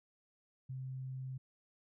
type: tone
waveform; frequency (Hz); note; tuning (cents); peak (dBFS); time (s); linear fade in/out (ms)
sine; 130.81; C3; 0; -40; 0.69-1.38; 10
effects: none